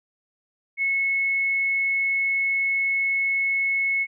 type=tone; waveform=sine; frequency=2192 Hz; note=C#7; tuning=20 cents flat; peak=-20 dBFS; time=0.77-4.07 s; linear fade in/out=50 ms; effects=none